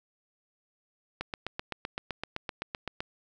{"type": "click train", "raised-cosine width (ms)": 0.3, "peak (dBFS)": -17, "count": 15, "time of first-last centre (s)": [1.21, 3.005], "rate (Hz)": 7.8, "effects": []}